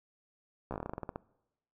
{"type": "slowing click train", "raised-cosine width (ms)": 1, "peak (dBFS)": -23, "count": 14, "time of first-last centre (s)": [0.71, 1.159], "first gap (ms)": 14, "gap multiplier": 1.14, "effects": ["noise-tail reverb RT60 0.9 s tail -22 dB re dry"]}